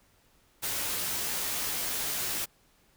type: noise with comb filter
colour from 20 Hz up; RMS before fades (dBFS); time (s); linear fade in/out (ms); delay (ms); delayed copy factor
white; -32; 0.62-2.46; 20; 15; -0.55
effects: pink hiss -65 dBFS RMS until 2.96 s